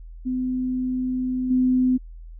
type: tone with level steps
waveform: sine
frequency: 254.5 Hz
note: C4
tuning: 48 cents flat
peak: -22 / -16 dBFS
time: 0.25-1.98 s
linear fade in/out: 20 ms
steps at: 1.5 s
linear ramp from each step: 10 ms
effects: added 41 Hz sine -37 dBFS peak until 2.39 s